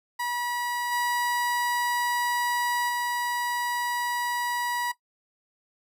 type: tone with level steps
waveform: 30% pulse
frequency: 968 Hz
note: B5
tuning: 35 cents flat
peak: -25 / -22 / -24 dBFS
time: 0.19-4.92 s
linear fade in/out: 10 ms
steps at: 0.91 / 2.88 s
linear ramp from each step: 20 ms
effects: noise-tail reverb RT60 0.1 s tail -17 dB re dry